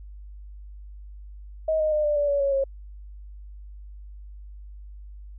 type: tone with pitch steps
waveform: sine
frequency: 632 / 618.6 / 605.6 / 592.8 / 580.2 / 567.9 / 555.9 / 544.2 Hz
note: D#5 / D#5 / D#5 / D5 / D5 / C#5 / C#5 / C#5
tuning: +27 / -10 / -47 / +16 / -21 / +42 / +5 / -32 cents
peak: -20 dBFS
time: 1.68-2.64 s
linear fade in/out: 5 ms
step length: 120 ms
effects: added 50 Hz sine -39 dBFS peak until 5.38 s